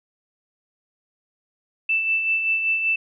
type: tone with tremolo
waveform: sine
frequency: 2651 Hz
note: E7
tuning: 9 cents sharp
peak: -17 dBFS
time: 1.89-2.96 s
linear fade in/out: 5 ms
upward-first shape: sine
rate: 5.2 Hz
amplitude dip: 45%
effects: none